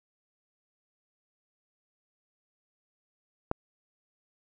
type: click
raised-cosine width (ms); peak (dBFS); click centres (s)
1; -13; 3.514
effects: none